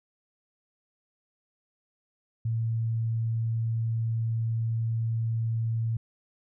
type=tone; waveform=sine; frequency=113.7 Hz; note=A#2; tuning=43 cents flat; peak=-25 dBFS; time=2.45-5.97 s; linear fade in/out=5 ms; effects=none